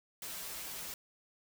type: noise with comb filter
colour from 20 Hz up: white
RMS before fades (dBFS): -43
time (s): 0.22-0.94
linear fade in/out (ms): 2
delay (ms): 8.5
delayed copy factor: -0.75
effects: none